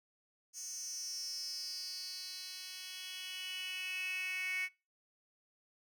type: tone with high-pass filter sweep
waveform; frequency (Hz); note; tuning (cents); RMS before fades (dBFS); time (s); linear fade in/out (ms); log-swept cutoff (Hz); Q
10% pulse; 370; F#4; 0; -42; 0.53-4.69; 50; 6600 to 2200; 7.6
effects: noise-tail reverb RT60 0.3 s tail -24 dB re dry